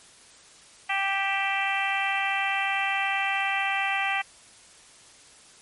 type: harmonic tone with a mistuned harmonic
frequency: 392 Hz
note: G4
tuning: in tune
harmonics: 2 / 3 / 4 / 5 / 6 / 7 / 8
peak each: -29 / -34 / -34 / -29 / -31 / -31 / -37 dBFS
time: 0.89-4.22 s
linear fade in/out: 10 ms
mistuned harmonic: 7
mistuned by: -40 cents
effects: white hiss -52 dBFS RMS until 5.61 s + MP3 48 kbps